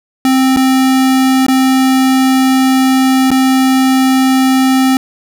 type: tone with dropouts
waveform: square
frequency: 262.4 Hz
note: C4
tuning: 5 cents sharp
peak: -8 dBFS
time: 0.25-4.97 s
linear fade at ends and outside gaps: 1 ms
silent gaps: 0.563-0.57 / 1.465-1.483 / 3.305-3.314 s
effects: none